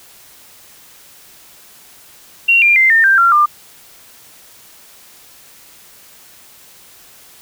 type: tone with pitch steps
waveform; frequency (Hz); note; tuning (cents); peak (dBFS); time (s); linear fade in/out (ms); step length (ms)
sine; 2749 / 2393 / 2083 / 1813.7 / 1578.9 / 1374.5 / 1196.6; F7 / D7 / C7 / A#6 / G6 / F6 / D6; -28 / +32 / -8 / -48 / +12 / -28 / +32; -7; 2.48-3.46; 10; 140
effects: white hiss -43 dBFS RMS until 7.41 s